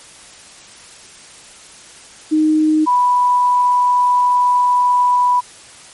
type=tone pair in turn; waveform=sine; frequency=310 / 986.3 Hz; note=D#4 / B5; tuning=-6 / -3 cents; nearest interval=octave + minor sixth; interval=2003 cents; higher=second; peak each=-10 dBFS; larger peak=neither; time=2.31-2.86 / 2.86-5.41 s; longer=second; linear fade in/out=20 ms; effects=white hiss -40 dBFS RMS until 5.93 s + MP3 48 kbps